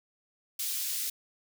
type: high-pass noise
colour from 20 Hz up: white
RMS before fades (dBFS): -33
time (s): 0.59-1.1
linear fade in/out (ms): 5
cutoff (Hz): 3200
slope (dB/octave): 12
effects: none